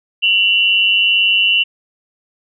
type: tone pair together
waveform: sine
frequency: 2741 / 2943 Hz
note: F7 / F#7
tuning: -33 / -10 cents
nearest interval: minor second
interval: 123 cents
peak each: -13 dBFS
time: 0.22-1.64 s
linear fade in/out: 20 ms
effects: none